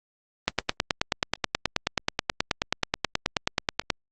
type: click train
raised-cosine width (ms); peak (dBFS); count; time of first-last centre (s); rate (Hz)
0.2; -4; 33; 0.48-3.902; 9.35
effects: low-pass 7000 Hz 12 dB/octave + Opus 24 kbps